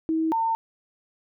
sine tone pair in turn, 321 / 905.3 Hz, E4 / A5, -46 / +49 cents, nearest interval octave + tritone, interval 1795 cents, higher second, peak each -21 dBFS, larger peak neither, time 0.09-0.32 / 0.32-0.55 s, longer neither, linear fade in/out 0 ms, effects none

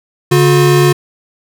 square tone pair together, 142.8 / 359.8 Hz, D3 / F#4, -48 / -48 cents, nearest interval octave + major third, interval 1600 cents, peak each -10 dBFS, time 0.31-0.93 s, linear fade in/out 10 ms, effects none

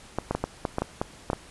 clicks, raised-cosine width 1 ms, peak -11 dBFS, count 10, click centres 0.186 / 0.31 / 0.35 / 0.44 / 0.652 / 0.784 / 0.82 / 1.015 / 1.301 / 1.332 s, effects pink hiss -49 dBFS RMS until 1.5 s + resampled to 24000 Hz

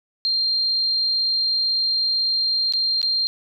sine tone with dropouts, 4186 Hz, C8, in tune, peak -18 dBFS, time 0.25-3.27 s, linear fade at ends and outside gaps 0 ms, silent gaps 2.724-2.736 / 3.016-3.029 s, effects none

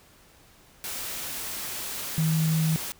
sine tone in noise, 159.2 Hz, D#3, 40 cents sharp, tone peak -21 dBFS, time 2.18-2.76 s, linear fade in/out 0 ms, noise white, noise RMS -34 dBFS, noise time 0.84-2.92 s, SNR +10 dB, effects pink hiss -56 dBFS RMS until 2.99 s

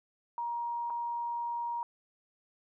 sine tone with dropouts, 945 Hz, A#5, 23 cents sharp, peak -32 dBFS, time 0.38-1.83 s, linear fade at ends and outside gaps 1 ms, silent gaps 0.9-0.904 s, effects none

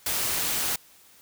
white noise, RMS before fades -27 dBFS, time 0.06-0.76 s, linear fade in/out 5 ms, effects white hiss -55 dBFS RMS until 1.21 s

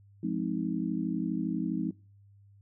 sine chord, F minor seventh, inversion none, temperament just, 174.61 / 209.5 / 261.9 / 314.3 Hz, F3 / Ab3 / C4 / Eb4, 0 / +15 / +2 / +18 cents, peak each -34 dBFS, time 0.23-1.91 s, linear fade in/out 5 ms, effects noise-tail reverb RT60 0.4 s tail -24 dB re dry + added 100 Hz sine -55 dBFS peak until 2.61 s

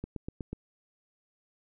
click train, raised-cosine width 3 ms, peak -23 dBFS, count 5, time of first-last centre 0.04-0.53 s, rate 8.16 Hz, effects none

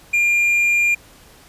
triangle tone, 2400 Hz, D7, 37 cents sharp, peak -12 dBFS, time 0.13-0.95 s, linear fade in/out 10 ms, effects pink hiss -47 dBFS RMS until 1.48 s + resampled to 32000 Hz

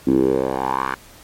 10% pulse tone with band-pass filter sweep, 65.7 Hz, C2, 8 cents sharp, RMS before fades -19 dBFS, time 0.07-0.95 s, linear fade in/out 5 ms, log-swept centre 280 to 1400 Hz, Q 4, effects pink hiss -45 dBFS RMS until 1.23 s + MP3 64 kbps

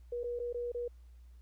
sine tone with dropouts, 481.7 Hz, B4, 43 cents flat, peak -34 dBFS, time 0.12-0.88 s, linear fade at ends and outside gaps 5 ms, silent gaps 0.234-0.24 / 0.391-0.398 / 0.528-0.544 / 0.719-0.746 s, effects added 60 Hz sine -52 dBFS peak until 1.41 s + pink hiss -75 dBFS RMS until 1.41 s

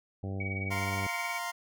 harmonic tone, 97.1 Hz, G2, 16 cents flat, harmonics 1 / 2 / 3 / 4 / 5 / 6 / 7 / 8, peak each -34 / -40 / -44 / -46 / -48 / -50 / -51 / -52 dBFS, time 0.23-1.07 s, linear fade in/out 5 ms
sine tone with tremolo, 2261 Hz, C#7, 34 cents sharp, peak -32 dBFS, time 0.4-1.39 s, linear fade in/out 5 ms, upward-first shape triangle, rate 19 Hz, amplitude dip 85%
25% pulse chord, F suspended fourth, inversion none, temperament equal, 698.5 / 932.3 / 1046.5 Hz, F5 / Bb5 / C6, 0 / 0 / 0 cents, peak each -34 / -35 / -34 dBFS, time 0.7-1.52 s, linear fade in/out 20 ms
effects none

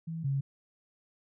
sine tone pair in turn, 163.6 / 137.57 Hz, E3 / C#3, -13 / -13 cents, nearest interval minor third, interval 300 cents, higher first, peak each -34 / -27 dBFS, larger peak second, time 0.07-0.24 / 0.24-0.41 s, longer neither, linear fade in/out 10 ms, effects none

